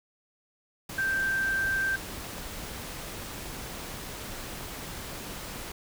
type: tone in noise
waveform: sine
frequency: 1568 Hz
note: G6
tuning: in tune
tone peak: -25 dBFS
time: 0.98-1.96 s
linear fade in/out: 5 ms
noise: pink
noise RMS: -39 dBFS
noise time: 0.89-5.72 s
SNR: +11 dB
effects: none